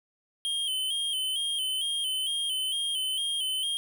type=tone with vibrato; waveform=square; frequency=3136 Hz; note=G7; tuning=in tune; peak=-28 dBFS; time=0.45-3.77 s; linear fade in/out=0 ms; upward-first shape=square; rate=2.2 Hz; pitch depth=50 cents each way; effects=none